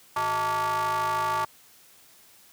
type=ring-modulated tone; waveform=square; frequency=130.81 Hz; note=C3; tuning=in tune; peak=-22 dBFS; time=0.16-1.45 s; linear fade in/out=5 ms; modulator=1020 Hz; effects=white hiss -55 dBFS RMS until 2.52 s + high-pass 60 Hz 12 dB/octave